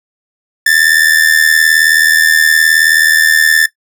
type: ring-modulated tone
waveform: 45% pulse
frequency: 1760 Hz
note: A6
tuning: in tune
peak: -3 dBFS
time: 0.66-3.66 s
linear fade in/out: 5 ms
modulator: 39.5 Hz
effects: noise-tail reverb RT60 0.1 s tail -17 dB re dry